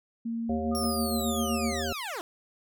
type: tone with pitch glide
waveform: sine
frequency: 230 to 227.5 Hz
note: A#3 to A#3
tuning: -23 to -42 cents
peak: -29 dBFS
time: 0.25-1.73 s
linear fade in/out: 10 ms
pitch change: -19 cents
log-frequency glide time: 0.63-1.28 s
type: harmonic tone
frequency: 78.5 Hz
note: D#2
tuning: 16 cents sharp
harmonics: 1 / 3 / 5 / 7 / 9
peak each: -36 / -36 / -36 / -36 / -36 dBFS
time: 0.49-1.93 s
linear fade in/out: 5 ms
type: tone with tremolo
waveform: sine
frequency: 1227 Hz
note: D#6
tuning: 25 cents flat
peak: -35 dBFS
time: 0.71-1.83 s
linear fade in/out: 20 ms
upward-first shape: sine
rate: 1.6 Hz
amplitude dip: 55%
type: linear sweep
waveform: 15% pulse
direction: down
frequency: 5588 to 311.1 Hz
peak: -27 dBFS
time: 0.75-2.21 s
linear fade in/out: 0 ms
effects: none